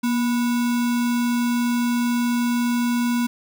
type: tone with sample-and-hold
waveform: sine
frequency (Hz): 239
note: A#3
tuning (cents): +43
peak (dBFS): -18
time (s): 0.03-3.27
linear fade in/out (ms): 10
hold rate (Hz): 1225
effects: none